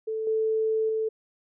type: tone with level steps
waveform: sine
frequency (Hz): 440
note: A4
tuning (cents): 0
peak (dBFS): -27 / -22 / -24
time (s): 0.07-1.09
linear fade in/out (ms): 10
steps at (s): 0.27 / 0.89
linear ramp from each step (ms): 2
effects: none